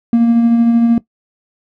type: tone with tremolo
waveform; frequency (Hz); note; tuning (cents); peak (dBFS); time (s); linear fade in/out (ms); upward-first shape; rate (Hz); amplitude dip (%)
triangle; 233.1; A#3; 0; -3; 0.13-0.98; 2; sine; 13; 40
effects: noise-tail reverb RT60 0.1 s tail -19 dB re dry + tanh soft clip ceiling -2 dBFS